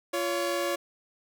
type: tone pair together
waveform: sawtooth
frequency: 346.4 / 562.7 Hz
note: F4 / C#5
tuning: -14 / +26 cents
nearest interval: minor sixth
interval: 840 cents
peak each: -27 / -25 dBFS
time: 0.13-0.76 s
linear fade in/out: 10 ms
effects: none